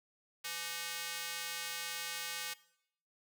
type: tone with high-pass filter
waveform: square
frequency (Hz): 169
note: E3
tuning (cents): +43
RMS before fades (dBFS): -41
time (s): 0.44-2.54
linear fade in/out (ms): 10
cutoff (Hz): 2200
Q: 0.73
effects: noise-tail reverb RT60 0.7 s tail -19 dB re dry